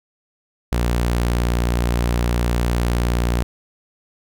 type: tone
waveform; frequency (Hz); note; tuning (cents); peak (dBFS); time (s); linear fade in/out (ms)
sawtooth; 59.4; A#1; +33; -13; 0.72-3.43; 0
effects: none